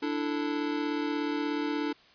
square chord, D suspended second, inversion none, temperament just, 293.7 / 330.4 / 440.5 Hz, D4 / E4 / A4, 0 / +4 / +2 cents, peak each -31 / -36 / -37 dBFS, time 0.02-1.93 s, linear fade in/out 10 ms, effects white hiss -58 dBFS RMS until 2.14 s + resampled to 11025 Hz

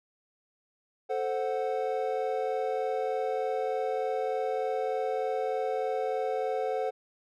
triangle chord, F# diminished, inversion first, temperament equal, 440 / 523.3 / 740 Hz, A4 / C5 / F#5, 0 / 0 / 0 cents, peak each -30 / -30 / -31 dBFS, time 1.09-6.91 s, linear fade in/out 20 ms, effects none

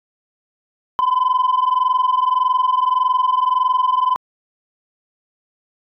sine tone pair together, 1004 / 1025.7 Hz, B5 / C6, +28 / -35 cents, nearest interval unison, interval 37 cents, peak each -15 dBFS, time 0.99-4.16 s, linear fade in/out 0 ms, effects tanh soft clip ceiling -10 dBFS

